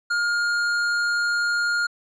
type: tone with tanh clipping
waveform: sine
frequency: 1416 Hz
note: F6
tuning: 23 cents sharp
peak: -22 dBFS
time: 0.1-1.87 s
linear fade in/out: 10 ms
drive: 14 dB
effects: low-pass 8000 Hz 12 dB/octave